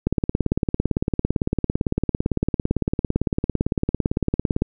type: click train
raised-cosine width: 3 ms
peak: -6 dBFS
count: 82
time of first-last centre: 0.07-4.621 s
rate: 17.8 Hz
effects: none